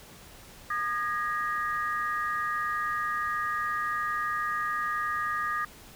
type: tone cluster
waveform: sine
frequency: 1220 / 1660 / 1883 Hz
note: D#6 / G#6 / A#6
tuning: -34 / -1 / +17 cents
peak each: -29 / -34 / -35 dBFS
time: 0.7-5.65 s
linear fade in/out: 5 ms
effects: pink hiss -50 dBFS RMS until 5.95 s